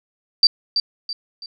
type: tone with echo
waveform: sine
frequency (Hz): 4667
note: D8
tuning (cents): -12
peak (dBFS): -8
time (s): 0.43-0.47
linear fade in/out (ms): 2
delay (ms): 330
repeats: 3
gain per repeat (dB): -8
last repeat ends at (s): 1.46
effects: none